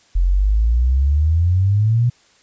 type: exponential sweep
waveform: sine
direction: up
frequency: 42.33 to 123.6 Hz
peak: -12 dBFS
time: 0.15-2.1 s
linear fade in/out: 10 ms
effects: white hiss -54 dBFS RMS until 2.42 s + resampled to 16000 Hz